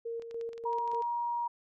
sine tone with tremolo, 462.3 Hz, A#4, 14 cents flat, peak -34 dBFS, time 0.05-1.02 s, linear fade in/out 10 ms, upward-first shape square, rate 3.4 Hz, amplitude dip 55%
clicks, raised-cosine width 0.2 ms, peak -35 dBFS, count 11, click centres 0.222 / 0.311 / 0.412 / 0.532 / 0.579 / 0.731 / 0.785 / 0.877 / 0.916 / 0.947 / 1.023 s
sine tone, 949 Hz, A#5, 31 cents sharp, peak -30 dBFS, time 0.65-1.48 s, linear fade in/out 10 ms
effects none

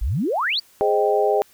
sine exponential sweep, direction up, 43.65 to 4903 Hz, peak -19 dBFS, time 0.01-0.6 s, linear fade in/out 10 ms
sine chord, Ab major seventh, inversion none, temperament equal with one note detuned, 415.3 / 523.3 / 619.7 / 784 Hz, Ab4 / C5 / Eb5 / G5, 0 / 0 / -7 / 0 cents, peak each -19 / -24 / -22 / -22 dBFS, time 0.81-1.42 s, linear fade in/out 0 ms
effects white hiss -54 dBFS RMS until 1.53 s

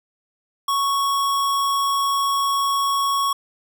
square tone, 1109 Hz, C#6, in tune, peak -19 dBFS, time 0.68-3.33 s, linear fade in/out 5 ms, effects none

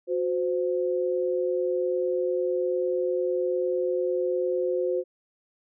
sine tone pair together, 365 / 516.2 Hz, F#4 / C5, -24 / -23 cents, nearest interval tritone, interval 601 cents, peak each -26 dBFS, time 0.07-5.04 s, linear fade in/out 50 ms, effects none

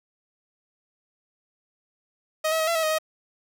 sawtooth tone with pitch steps, 627 / 644 / 634 / 674 / 645 / 625 / 630 Hz, D#5 / E5 / D#5 / E5 / E5 / D#5 / D#5, +13 / -41 / +32 / +38 / -38 / +8 / +21 cents, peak -18 dBFS, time 2.44-2.986 s, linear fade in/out 10 ms, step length 78 ms, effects none

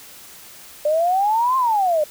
sine exponential two-way sweep, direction up then down, 587.3 to 1066 to 587.3 Hz, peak -15 dBFS, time 0.85-2.04 s, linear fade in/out 5 ms, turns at 1.57 s, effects white hiss -42 dBFS RMS until 2.1 s

